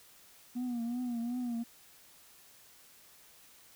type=tone with vibrato; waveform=sine; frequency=240.8 Hz; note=B3; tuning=44 cents flat; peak=-30 dBFS; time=0.55-1.64 s; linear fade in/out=20 ms; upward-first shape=triangle; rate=2.7 Hz; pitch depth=83 cents each way; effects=tanh soft clip ceiling -32 dBFS + white hiss -59 dBFS RMS until 3.75 s